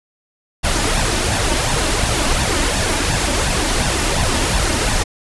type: noise with flanger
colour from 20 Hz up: pink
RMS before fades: -17 dBFS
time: 0.63-5.04 s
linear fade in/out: 20 ms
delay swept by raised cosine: 1.1 to 3.4 ms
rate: 2.8 Hz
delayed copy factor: +0.55
effects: resampled to 24000 Hz